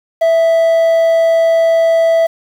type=tone with quantisation; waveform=triangle; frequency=659.3 Hz; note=E5; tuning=in tune; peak=-6 dBFS; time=0.21-2.27 s; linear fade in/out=10 ms; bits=6; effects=none

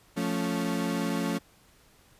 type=chord; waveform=35% pulse; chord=F augmented; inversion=none; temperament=equal; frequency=174.61 / 220 / 277.2 Hz; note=F3 / A3 / C#4; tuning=0 / 0 / 0 cents; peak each=-30 dBFS; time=0.16-1.39 s; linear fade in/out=20 ms; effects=pink hiss -60 dBFS RMS until 2.19 s + resampled to 32000 Hz

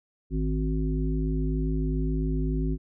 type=harmonic tone with a mistuned harmonic; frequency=52.6 Hz; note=G#1; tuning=23 cents sharp; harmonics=1 / 3 / 5 / 7; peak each=-26 / -30 / -31 / -36 dBFS; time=0.3-2.78 s; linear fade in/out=50 ms; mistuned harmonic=3; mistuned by=-23 cents; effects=none

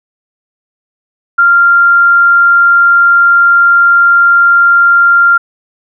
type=tone; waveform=sine; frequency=1390 Hz; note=F6; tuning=9 cents flat; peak=-3 dBFS; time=1.38-5.38 s; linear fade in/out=10 ms; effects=none

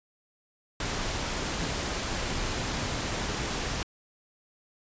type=noise; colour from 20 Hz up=pink; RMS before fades=-31 dBFS; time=0.8-3.83 s; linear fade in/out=2 ms; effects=resampled to 16000 Hz

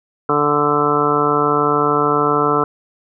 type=harmonic tone; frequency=146.83 Hz; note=D3; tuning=in tune; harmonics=1 / 2 / 3 / 4 / 5 / 6 / 7 / 8 / 9; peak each=-26 / -22 / -18 / -27 / -24 / -29 / -21 / -23 / -18 dBFS; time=0.29-2.64 s; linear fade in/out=2 ms; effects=none

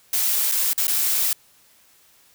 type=noise with dropouts; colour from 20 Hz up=blue; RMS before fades=-21 dBFS; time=0.13-1.33 s; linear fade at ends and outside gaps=2 ms; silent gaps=0.515-0.52 / 0.732-0.778 / 0.87-0.879 s; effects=white hiss -56 dBFS RMS until 2.34 s

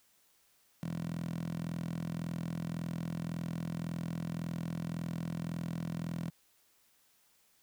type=tone with high-pass filter; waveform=10% pulse; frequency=41.83 Hz; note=E1; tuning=26 cents sharp; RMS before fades=-38 dBFS; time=0.83-6.3 s; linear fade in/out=0 ms; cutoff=160 Hz; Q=3.9; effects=white hiss -69 dBFS RMS until 7.62 s

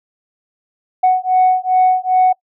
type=beating tone pair; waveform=sine; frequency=740 / 742.5 Hz; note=F#5 / F#5; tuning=0 / +6 cents; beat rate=2.5 Hz; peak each=-12 dBFS; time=1.03-2.33 s; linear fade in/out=10 ms; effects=noise-tail reverb RT60 0.1 s tail -24 dB re dry + tanh soft clip ceiling -5 dBFS

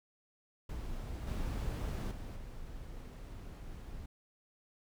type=noise with level steps; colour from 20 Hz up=brown; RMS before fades=-41 / -36 / -43 / -46 dBFS; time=0.69-4.06 s; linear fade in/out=5 ms; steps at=1.27 / 2.11 / 2.36 s; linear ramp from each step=5 ms; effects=none

